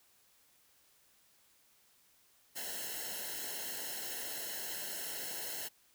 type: noise with comb filter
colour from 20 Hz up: white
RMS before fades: -41 dBFS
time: 2.55-5.69 s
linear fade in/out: 20 ms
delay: 0.84 ms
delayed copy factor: -0.95
effects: white hiss -68 dBFS RMS until 5.94 s